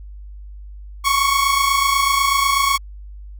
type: tone pair together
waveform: sawtooth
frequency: 1093 / 1121.1 Hz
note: C#6 / C#6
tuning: -25 / +19 cents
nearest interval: unison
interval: 44 cents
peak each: -14 dBFS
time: 1.04-2.78 s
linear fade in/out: 20 ms
effects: added 50 Hz sine -33 dBFS peak until 3.39 s